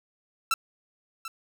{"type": "tone with echo", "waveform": "sawtooth", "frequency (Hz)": 1335, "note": "E6", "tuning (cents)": 22, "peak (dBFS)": -18, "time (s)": [0.51, 0.54], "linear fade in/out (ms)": 2, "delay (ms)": 740, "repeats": 1, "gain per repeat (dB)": -13, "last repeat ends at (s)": 1.28, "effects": []}